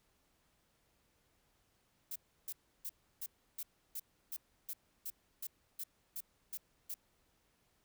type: noise bursts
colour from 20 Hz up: violet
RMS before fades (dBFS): -42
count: 14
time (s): 2.11-6.942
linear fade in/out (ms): 5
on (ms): 48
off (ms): 320
effects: pink hiss -75 dBFS RMS until 7.84 s